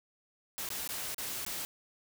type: noise with dropouts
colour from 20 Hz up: white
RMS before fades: -38 dBFS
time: 0.58-1.65 s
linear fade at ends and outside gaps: 0 ms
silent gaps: 0.689-0.703 / 0.876-0.89 / 1.145-1.182 / 1.45-1.464 s
effects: none